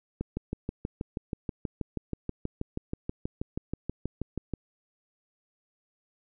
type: click train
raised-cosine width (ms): 3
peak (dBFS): -18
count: 28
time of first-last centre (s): 0.21-4.537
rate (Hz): 6.24
effects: none